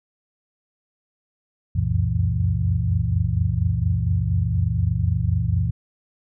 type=tone cluster; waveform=sine; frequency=68.1 / 87.9 / 92.1 / 116.7 / 164.1 Hz; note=C#2 / F2 / F#2 / A#2 / E3; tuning=-30 / +12 / -7 / +2 / -8 cents; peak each=-27 / -28 / -22 / -23 / -27 dBFS; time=1.75-5.71 s; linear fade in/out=10 ms; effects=none